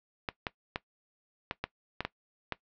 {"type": "clicks", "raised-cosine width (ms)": 0.3, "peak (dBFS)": -15, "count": 8, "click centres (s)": [0.288, 0.468, 0.759, 1.511, 1.64, 2.006, 2.05, 2.523], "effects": ["noise-tail reverb RT60 0.1 s tail -18 dB re dry", "low-pass 4000 Hz 12 dB/octave"]}